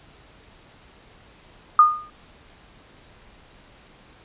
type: tone with exponential decay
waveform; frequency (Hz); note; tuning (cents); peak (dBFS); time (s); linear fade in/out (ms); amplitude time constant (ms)
sine; 1223; D#6; -30; -6; 1.79-2.1; 2; 66
effects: pink hiss -51 dBFS RMS until 4.24 s + resampled to 8000 Hz